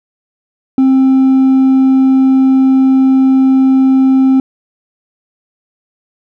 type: tone with hard clipping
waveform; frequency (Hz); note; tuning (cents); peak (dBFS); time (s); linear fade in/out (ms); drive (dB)
sine; 264.4; C4; +18; -6; 0.78-4.4; 2; 2
effects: none